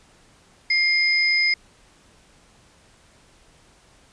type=tone pair together; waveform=sine; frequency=2116 / 5033 Hz; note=C7 / D#8; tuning=+19 / +19 cents; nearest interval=octave + minor third; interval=1500 cents; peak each=-18 / -22 dBFS; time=0.7-1.54 s; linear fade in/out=5 ms; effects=pink hiss -55 dBFS RMS until 4.12 s + resampled to 22050 Hz